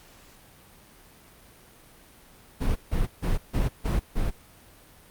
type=noise bursts; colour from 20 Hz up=brown; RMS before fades=-24 dBFS; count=6; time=2.6-4.31 s; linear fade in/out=20 ms; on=160 ms; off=150 ms; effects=pink hiss -53 dBFS RMS until 5.1 s + Opus 48 kbps